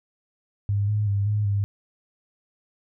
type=tone with pitch steps; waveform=sine; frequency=101.3 / 105.3 / 100.3 / 104.9 / 100.8 Hz; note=G#2 / G#2 / G2 / G#2 / G2; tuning=-43 / +24 / +40 / +18 / +49 cents; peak=-20 dBFS; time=0.69-1.64 s; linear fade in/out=0 ms; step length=190 ms; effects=none